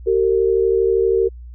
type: tone pair together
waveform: sine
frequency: 383.5 / 456.1 Hz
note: G4 / A#4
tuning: -38 / -38 cents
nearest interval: minor third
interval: 300 cents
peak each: -16 dBFS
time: 0.06-1.29 s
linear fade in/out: 20 ms
effects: added 60 Hz sine -33 dBFS peak until 1.54 s